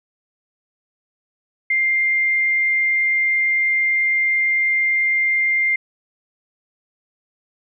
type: tone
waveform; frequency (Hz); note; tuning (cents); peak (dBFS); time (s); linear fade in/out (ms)
sine; 2103; C7; +8; -15; 1.7-5.76; 5
effects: none